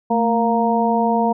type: harmonic tone with a mistuned harmonic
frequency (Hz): 233.1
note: A#3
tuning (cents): 0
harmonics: 1 / 2 / 3 / 4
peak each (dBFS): -19 / -22 / -20 / -20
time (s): 0.1-1.33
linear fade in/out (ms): 10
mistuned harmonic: 1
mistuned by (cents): -72
effects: none